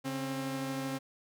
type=tone pair together; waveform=sawtooth; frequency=139.68 / 266.6 Hz; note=C#3 / C4; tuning=+14 / +33 cents; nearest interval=major seventh; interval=1119 cents; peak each=-36 / -31 dBFS; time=0.04-0.99 s; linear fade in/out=20 ms; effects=none